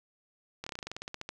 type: slowing click train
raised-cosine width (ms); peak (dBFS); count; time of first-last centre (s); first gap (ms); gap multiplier
0.2; -21; 15; 0.64-1.29; 25; 1.09
effects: none